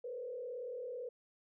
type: tone with frequency modulation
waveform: sine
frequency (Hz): 493.9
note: B4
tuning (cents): 0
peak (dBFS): -40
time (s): 0.04-1.09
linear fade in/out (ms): 5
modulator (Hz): 38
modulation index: 0.87
effects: none